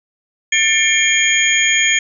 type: tone cluster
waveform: sine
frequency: 1778 / 2165 / 2366 / 3217 / 6710 Hz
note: A6 / C#7 / D7 / G7 / G#8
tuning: +18 / -41 / +12 / +44 / +17 cents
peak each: -18 dBFS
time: 0.52-1.99 s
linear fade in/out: 5 ms
effects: none